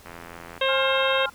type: click train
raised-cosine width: 0.5 ms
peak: -24 dBFS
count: 45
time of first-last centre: 0.06-0.578 s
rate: 85 Hz
type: harmonic tone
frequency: 533 Hz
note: C5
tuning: 32 cents sharp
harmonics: 1 / 2 / 3 / 4 / 5 / 6 / 7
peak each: -23 / -28 / -29 / -32 / -29 / -29 / -30 dBFS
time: 0.61-1.26 s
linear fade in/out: 5 ms
type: chord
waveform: sine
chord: F minor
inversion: first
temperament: equal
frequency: 830.6 / 1046.5 / 1396.9 Hz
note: Ab5 / C6 / F6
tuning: 0 / 0 / 0 cents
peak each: -35 / -35 / -30 dBFS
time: 0.68-1.3 s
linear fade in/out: 10 ms
effects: pink hiss -50 dBFS RMS until 1.34 s